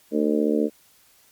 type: harmonic tone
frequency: 75.1 Hz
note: D2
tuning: 39 cents sharp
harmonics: 3 / 4 / 5 / 6 / 7 / 8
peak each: -24 / -23 / -29 / -24 / -30 / -32 dBFS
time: 0.11-0.7 s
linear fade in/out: 50 ms
effects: white hiss -57 dBFS RMS until 1.31 s + MP3 96 kbps